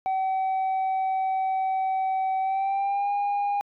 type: tone with pitch glide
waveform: sine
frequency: 762 to 812 Hz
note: G5 to G#5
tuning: -49 to -39 cents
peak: -20 dBFS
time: 0.06-3.61 s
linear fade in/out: 0 ms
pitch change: +110 cents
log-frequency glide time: 2.4-3.11 s
effects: tanh soft clip ceiling -22 dBFS